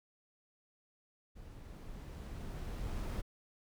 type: noise with level ramp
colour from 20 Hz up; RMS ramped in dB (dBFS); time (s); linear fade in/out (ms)
brown; -52 to -37; 1.35-3.22; 20
effects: none